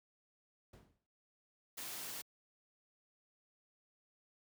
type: noise with exponential decay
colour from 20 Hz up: brown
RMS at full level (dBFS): -48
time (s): 0.73-1.07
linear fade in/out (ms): 5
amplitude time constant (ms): 72
type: noise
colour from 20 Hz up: white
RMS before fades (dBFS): -45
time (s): 1.77-2.22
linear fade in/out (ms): 10
effects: high-pass 80 Hz 12 dB/octave